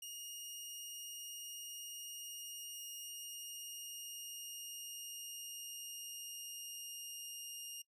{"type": "tone with pitch glide", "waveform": "15% pulse", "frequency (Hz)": [2854, 2831], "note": ["F7", "F7"], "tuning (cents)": [37, 23], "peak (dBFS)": -39, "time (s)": [0.02, 7.82], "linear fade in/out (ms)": 5, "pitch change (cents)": -14, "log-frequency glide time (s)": [1.93, 7.53], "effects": ["noise-tail reverb RT60 0.1 s tail -21 dB re dry"]}